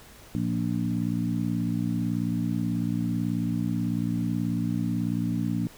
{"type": "harmonic tone with a mistuned harmonic", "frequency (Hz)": 58.27, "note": "A#1", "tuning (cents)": 0, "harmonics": [2, 3, 4, 5], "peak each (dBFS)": [-31, -29, -29, -32], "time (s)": [0.35, 5.67], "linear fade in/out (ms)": 0, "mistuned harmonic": 2, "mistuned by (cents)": -41, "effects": ["pink hiss -50 dBFS RMS until 5.77 s"]}